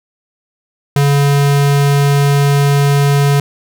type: tone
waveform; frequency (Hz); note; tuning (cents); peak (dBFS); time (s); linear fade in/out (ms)
square; 141.8; C#3; +40; -9; 0.96-3.4; 2
effects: none

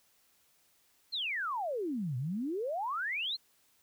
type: exponential two-way sweep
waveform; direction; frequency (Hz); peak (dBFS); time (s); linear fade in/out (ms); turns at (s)
sine; down then up; 4343 to 118.8 to 4343; -32; 1.12-3.37; 20; 2.17
effects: white hiss -69 dBFS RMS until 3.82 s

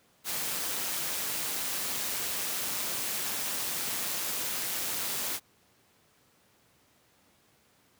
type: noise with amplitude modulation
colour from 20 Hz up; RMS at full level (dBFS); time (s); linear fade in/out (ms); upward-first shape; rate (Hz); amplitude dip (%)
white; -31; 0.24-5.4; 50; sine; 192; 40
effects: pink hiss -65 dBFS RMS until 7.99 s + high-pass 100 Hz 12 dB/octave

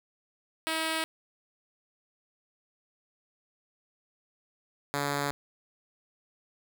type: tone pair in turn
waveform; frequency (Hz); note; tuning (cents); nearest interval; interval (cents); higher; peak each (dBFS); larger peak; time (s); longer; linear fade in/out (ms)
5% pulse; 320.7 / 142.86; E4 / D3; -48 / -47; octave + major second; 1399; first; -17; neither; 0.67-1.04 / 4.94-5.31; neither; 0
effects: none

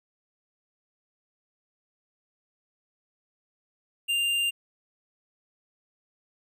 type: tone with tanh clipping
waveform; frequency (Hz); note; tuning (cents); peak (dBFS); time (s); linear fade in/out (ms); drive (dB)
sine; 2794; F7; 0; -25; 4.08-4.51; 20; 12
effects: none

